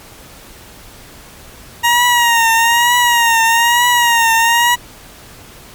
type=tone with vibrato; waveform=20% pulse; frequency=940 Hz; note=A#5; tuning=14 cents sharp; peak=-4 dBFS; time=1.83-4.76 s; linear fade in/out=20 ms; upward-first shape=triangle; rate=1.1 Hz; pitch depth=68 cents each way; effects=pink hiss -38 dBFS RMS until 5.74 s + MP3 96 kbps